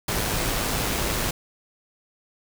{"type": "noise with amplitude modulation", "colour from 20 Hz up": "pink", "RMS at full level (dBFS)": -24, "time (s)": [0.08, 1.31], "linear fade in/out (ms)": 5, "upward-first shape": "sine", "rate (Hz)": 106, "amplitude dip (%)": 30, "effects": []}